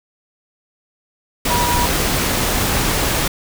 sine tone in noise, 966 Hz, B5, 39 cents flat, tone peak -18 dBFS, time 1.5-1.86 s, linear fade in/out 5 ms, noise pink, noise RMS -18 dBFS, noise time 1.45-3.28 s, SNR -3 dB, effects none

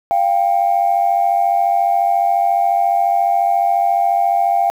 sine tone pair together, 695.7 / 790 Hz, F5 / G5, -7 / +13 cents, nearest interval major second, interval 220 cents, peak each -14 dBFS, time 0.11-4.7 s, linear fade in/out 0 ms, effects tanh soft clip ceiling -6 dBFS + 7-bit

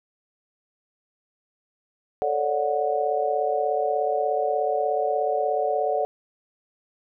sine chord, D major seventh, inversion second, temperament just, 440.5 / 550.6 / 587.3 / 734.2 Hz, A4 / C#5 / D5 / F#5, +2 / -12 / 0 / -14 cents, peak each -27 / -30 / -26 / -25 dBFS, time 2.22-6.05 s, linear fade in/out 0 ms, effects none

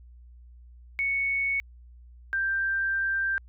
sine tone pair in turn, 2217 / 1576.2 Hz, C#7 / G6, 0 / +9 cents, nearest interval tritone, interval 591 cents, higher first, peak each -24 dBFS, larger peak neither, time 0.99-1.6 / 2.33-3.38 s, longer second, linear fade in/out 0 ms, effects added 60 Hz sine -47 dBFS peak until 3.48 s

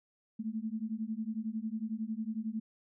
sine beating tone pair, 214.8 / 225.8 Hz, A3 / A3, -41 / +45 cents, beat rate 11 Hz, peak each -37 / -37 dBFS, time 0.39-2.6 s, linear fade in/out 10 ms, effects none

